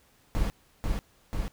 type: noise with echo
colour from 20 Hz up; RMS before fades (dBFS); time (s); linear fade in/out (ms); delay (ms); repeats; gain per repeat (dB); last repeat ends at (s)
brown; -26; 0.35-0.5; 0; 490; 2; -2; 1.48
effects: pink hiss -63 dBFS RMS until 1.52 s